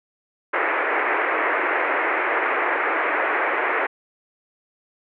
white band-pass noise, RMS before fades -22 dBFS, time 0.53-3.87 s, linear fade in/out 10 ms, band 320 to 2200 Hz, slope 48 dB/octave, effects none

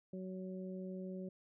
harmonic tone, 186.5 Hz, F#3, 14 cents sharp, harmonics 1 / 2 / 3, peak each -43 / -48 / -51 dBFS, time 0.13-1.29 s, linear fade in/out 5 ms, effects none

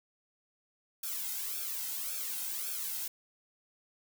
blue noise with flanger, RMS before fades -37 dBFS, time 1.03-3.08 s, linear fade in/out 5 ms, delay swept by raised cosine 1 to 1.76 ms, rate 1.8 Hz, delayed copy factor -0.85, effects none

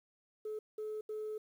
sine tone bursts at uneven times, 429.5 Hz, A4, 42 cents flat, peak -36 dBFS, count 3, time 0.45-0.59 / 0.78-1.01 / 1.09-1.38 s, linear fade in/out 5 ms, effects tanh soft clip ceiling -35 dBFS + 11-bit

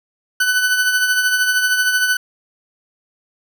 40% pulse tone with tremolo, 1500 Hz, F#6, 23 cents sharp, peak -11 dBFS, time 0.4-2.17 s, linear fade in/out 5 ms, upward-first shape triangle, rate 13 Hz, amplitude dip 55%, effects none

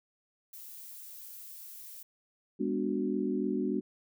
violet noise, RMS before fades -47 dBFS, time 0.53-2.03 s, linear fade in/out 5 ms
sine chord, G# half-diminished seventh, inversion none, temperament equal with one note detuned, 203.5 / 246.9 / 293.7 / 370 Hz, G#3 / B3 / D4 / F#4, -35 / 0 / 0 / 0 cents, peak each -34 dBFS, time 2.59-3.81 s, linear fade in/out 20 ms
effects none

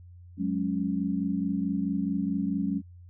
sine chord, F# suspended second, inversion none, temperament equal with one note detuned, 183.08 / 207.7 / 277.2 Hz, F#3 / G#3 / C#4, -18 / 0 / 0 cents, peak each -30 dBFS, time 0.37-2.82 s, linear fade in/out 50 ms, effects added 88 Hz sine -46 dBFS peak until 3.09 s

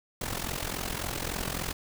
pink noise with amplitude modulation, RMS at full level -30 dBFS, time 0.21-1.73 s, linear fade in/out 5 ms, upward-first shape sine, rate 43.5 Hz, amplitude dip 80%, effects none

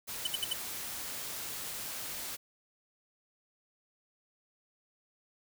white noise, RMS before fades -40 dBFS, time 0.07-2.37 s, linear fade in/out 20 ms
square tone bursts, 3000 Hz, F#7, 23 cents sharp, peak -29 dBFS, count 4, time 0.25-0.531 s, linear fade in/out 5 ms, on 20 ms, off 67 ms
effects none

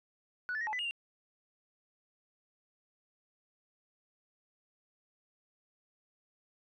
sine tone with pitch steps, 1475 / 1746 / 1877 / 860 / 1998 / 2853 / 2774 Hz, F#6 / A6 / A#6 / A5 / B6 / F7 / F7, -6 / -14 / +11 / -40 / +20 / +36 / -12 cents, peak -32 dBFS, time 0.49-0.91 s, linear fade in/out 0 ms, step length 60 ms, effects tanh soft clip ceiling -30 dBFS

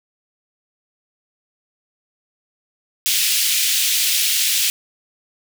pink high-pass noise, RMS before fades -18 dBFS, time 3.06-4.7 s, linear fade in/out 0 ms, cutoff 2600 Hz, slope 24 dB/octave, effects none

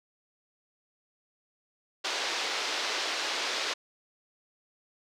white band-pass noise, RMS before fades -32 dBFS, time 2.04-3.74 s, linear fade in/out 10 ms, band 340 to 5100 Hz, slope 24 dB/octave, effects none

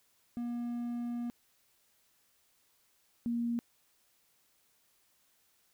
triangle / sine tone pair in turn, 238.9 / 235.7 Hz, A#3 / A#3, +43 / +19 cents, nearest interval unison, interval 24 cents, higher first, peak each -32 / -30 dBFS, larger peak second, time 0.37-1.3 / 3.26-3.59 s, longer first, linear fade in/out 0 ms, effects white hiss -71 dBFS RMS until 5.73 s

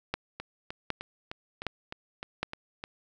two click trains, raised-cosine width 0.3 ms, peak -21 / -13 dBFS, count 9 / 4, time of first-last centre 0.4-2.839 / 0.14-2.43 s, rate 3.28 / 1.31 Hz, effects none

